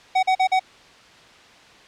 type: tone bursts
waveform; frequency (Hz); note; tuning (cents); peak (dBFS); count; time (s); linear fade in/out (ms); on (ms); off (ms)
square; 752; F#5; +28; -16; 4; 0.15-0.596; 10; 80; 42
effects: white hiss -48 dBFS RMS until 1.87 s + low-pass 4000 Hz 12 dB/octave